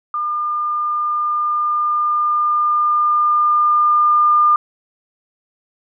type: tone with level ramp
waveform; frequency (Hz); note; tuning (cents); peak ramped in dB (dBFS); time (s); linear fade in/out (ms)
sine; 1205; D6; +44; -18 to -9; 0.14-4.56; 2
effects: none